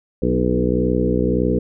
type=harmonic tone with a mistuned harmonic; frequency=61.74 Hz; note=B1; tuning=in tune; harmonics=1 / 2 / 3 / 4 / 5 / 6 / 7 / 8; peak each=-24 / -26 / -22 / -23 / -24 / -26 / -23 / -24 dBFS; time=0.22-1.59 s; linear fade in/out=5 ms; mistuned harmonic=5; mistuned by=+23 cents; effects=none